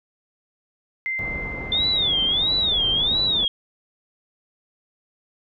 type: tone with exponential decay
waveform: sine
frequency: 2081 Hz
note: C7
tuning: 10 cents flat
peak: -22 dBFS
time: 1.06-3.41 s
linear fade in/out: 0 ms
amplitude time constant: 510 ms
type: low-pass noise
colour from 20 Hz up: pink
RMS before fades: -33 dBFS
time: 1.19-3.45 s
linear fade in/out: 0 ms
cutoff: 910 Hz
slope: 12 dB/octave
type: tone with vibrato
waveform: sine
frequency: 3527 Hz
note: A7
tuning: 3 cents sharp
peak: -18 dBFS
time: 1.72-3.48 s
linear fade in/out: 2 ms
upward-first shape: sine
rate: 1.5 Hz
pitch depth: 200 cents each way
effects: none